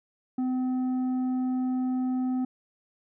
sine tone with tanh clipping, 255.3 Hz, C4, 42 cents flat, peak -26 dBFS, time 0.38-2.45 s, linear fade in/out 5 ms, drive 6 dB, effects none

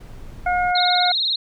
brown noise, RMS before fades -36 dBFS, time 0-0.72 s, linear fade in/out 10 ms
harmonic tone, 718 Hz, F5, 48 cents sharp, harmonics 1 / 2 / 3, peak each -18 / -24 / -28 dBFS, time 0.46-1.12 s, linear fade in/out 5 ms
sine tone with vibrato, 3951 Hz, B7, in tune, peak -18 dBFS, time 0.75-1.36 s, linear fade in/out 5 ms, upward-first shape sine, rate 20 Hz, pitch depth 130 cents each way
effects none

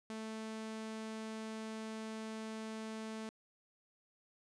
sawtooth tone, 220 Hz, A3, in tune, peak -38 dBFS, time 0.1-3.29 s, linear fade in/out 0 ms, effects resampled to 22050 Hz

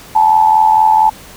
sine tone with amplitude modulation, 870 Hz, A5, 20 cents flat, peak -3 dBFS, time 0.15-1.1 s, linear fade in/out 10 ms, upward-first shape sine, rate 84.3 Hz, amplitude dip 65%, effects pink hiss -36 dBFS RMS until 1.36 s

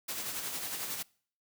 white noise with tremolo, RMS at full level -36 dBFS, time 0.08-1.03 s, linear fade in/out 10 ms, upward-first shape sine, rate 11 Hz, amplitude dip 40%, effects noise-tail reverb RT60 0.5 s tail -24 dB re dry + high-pass 100 Hz 12 dB/octave

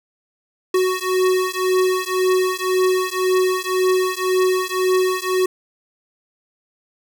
square beating tone pair, 370 / 371.9 Hz, F#4 / F#4, 0 / +9 cents, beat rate 1.9 Hz, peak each -20 dBFS, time 0.74-5.46 s, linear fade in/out 5 ms, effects none

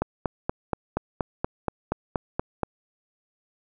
click train, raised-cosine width 1 ms, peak -10 dBFS, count 12, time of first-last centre 0.02-2.633 s, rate 4.21 Hz, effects none

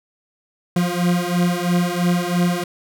40% pulse beating tone pair, 174.61 / 177.61 Hz, F3 / F3, 0 / +29 cents, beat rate 3 Hz, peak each -19 dBFS, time 0.76-2.64 s, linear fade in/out 5 ms, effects none

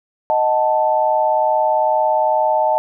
sine chord, D# diminished, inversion none, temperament equal, 622.3 / 740 / 880 Hz, D#5 / F#5 / A5, 0 / 0 / 0 cents, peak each -17 / -21 / -16 dBFS, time 0.3-2.78 s, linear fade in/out 0 ms, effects none

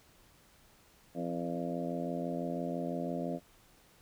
harmonic tone with a mistuned harmonic, 86 Hz, F2, 26 cents flat, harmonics 2 / 3 / 4 / 5 / 6 / 7 / 8, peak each -39 / -38 / -43 / -45 / -43 / -41 / -43 dBFS, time 1.14-3.4 s, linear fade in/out 50 ms, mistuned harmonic 4, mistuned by -41 cents, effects pink hiss -63 dBFS RMS until 4.01 s

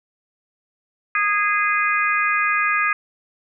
harmonic tone, 412.5 Hz, G#4, 12 cents flat, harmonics 3 / 4 / 5 / 6, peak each -21 / -22 / -23 / -24 dBFS, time 1.15-2.93 s, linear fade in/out 2 ms, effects none

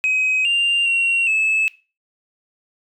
sine tone with pitch steps, 2531 / 2789 / 2744 / 2605 Hz, D#7 / F7 / F7 / E7, +29 / -3 / -31 / -21 cents, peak -13 dBFS, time 0.04-1.68 s, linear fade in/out 0 ms, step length 410 ms, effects noise-tail reverb RT60 0.3 s tail -19 dB re dry + tanh soft clip ceiling -13 dBFS

